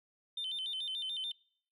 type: tone with vibrato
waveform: sine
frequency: 3322 Hz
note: G#7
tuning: in tune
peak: -34 dBFS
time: 0.37-1.32 s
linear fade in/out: 5 ms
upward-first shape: square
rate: 6.9 Hz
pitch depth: 140 cents each way
effects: noise-tail reverb RT60 0.6 s tail -24 dB re dry + tanh soft clip ceiling -33 dBFS